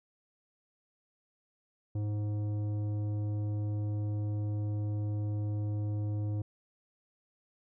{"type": "tone with tanh clipping", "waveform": "sine", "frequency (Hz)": 104.6, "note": "G#2", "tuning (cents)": 13, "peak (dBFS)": -32, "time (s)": [1.95, 6.42], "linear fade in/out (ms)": 5, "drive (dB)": 11, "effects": []}